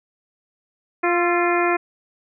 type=harmonic tone with a mistuned harmonic; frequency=349.2 Hz; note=F4; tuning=in tune; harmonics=1 / 2 / 3 / 4 / 5 / 6 / 7; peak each=-20 / -23 / -25 / -26 / -27 / -28 / -28 dBFS; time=1.03-1.77 s; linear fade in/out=10 ms; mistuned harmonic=4; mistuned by=-44 cents; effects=none